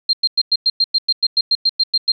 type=tone bursts; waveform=sine; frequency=4186 Hz; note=C8; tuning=in tune; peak=-11 dBFS; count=15; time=0.09-2.12 s; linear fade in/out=5 ms; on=42 ms; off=100 ms; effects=none